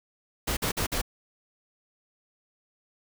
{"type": "noise bursts", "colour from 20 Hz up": "pink", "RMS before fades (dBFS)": -28, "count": 4, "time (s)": [0.47, 1.017], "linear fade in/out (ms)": 10, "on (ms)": 100, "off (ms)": 49, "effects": []}